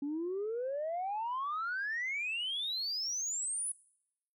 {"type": "exponential sweep", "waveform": "sine", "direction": "up", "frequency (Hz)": [277.5, 10410], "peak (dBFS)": -32, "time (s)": [0.02, 3.72], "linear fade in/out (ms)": 5, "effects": ["noise-tail reverb RT60 0.8 s tail -23 dB re dry", "tanh soft clip ceiling -30 dBFS"]}